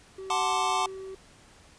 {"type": "tone", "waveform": "triangle", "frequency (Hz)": 382.5, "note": "G4", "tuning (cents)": -42, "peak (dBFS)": -35, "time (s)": [0.18, 1.15], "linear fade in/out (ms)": 5}
{"type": "chord", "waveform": "square", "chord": "D dominant seventh", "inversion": "first", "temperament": "equal", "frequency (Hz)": [740, 880, 1046.5, 1174.7], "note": ["F#5", "A5", "C6", "D6"], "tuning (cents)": [0, 0, 0, 0], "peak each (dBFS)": -31, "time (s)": [0.3, 0.86], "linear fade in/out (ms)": 2}
{"effects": ["pink hiss -55 dBFS RMS until 1.78 s", "resampled to 22050 Hz"]}